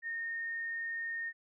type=tone; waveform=sine; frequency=1838 Hz; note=A#6; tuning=25 cents flat; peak=-35 dBFS; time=0.02-1.33 s; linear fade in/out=50 ms; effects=none